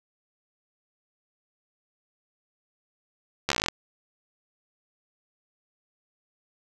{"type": "slowing click train", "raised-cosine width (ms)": 0.2, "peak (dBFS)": -7, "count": 12, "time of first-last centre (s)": [3.49, 3.685], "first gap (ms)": 13, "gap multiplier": 1.06, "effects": []}